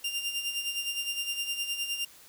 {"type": "tone with tremolo", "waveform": "sawtooth", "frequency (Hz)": 2794, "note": "F7", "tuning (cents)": 0, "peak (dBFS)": -25, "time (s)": [0.04, 2.05], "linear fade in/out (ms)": 5, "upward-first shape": "sine", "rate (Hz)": 9.7, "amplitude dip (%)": 60, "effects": ["white hiss -54 dBFS RMS until 2.28 s"]}